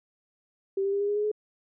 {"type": "tone with pitch steps", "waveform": "sine", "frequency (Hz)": [389.8, 395.2, 400.8, 406.4, 412, 417.8, 423.6], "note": ["G4", "G4", "G4", "G#4", "G#4", "G#4", "G#4"], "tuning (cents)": [-10, 14, 38, -38, -14, 10, 34], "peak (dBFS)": -24, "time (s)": [0.77, 1.316], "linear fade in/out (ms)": 5, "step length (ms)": 78, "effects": []}